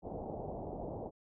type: low-pass noise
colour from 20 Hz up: white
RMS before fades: -42 dBFS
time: 0.02-1.11 s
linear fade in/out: 50 ms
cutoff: 790 Hz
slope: 48 dB/octave
effects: none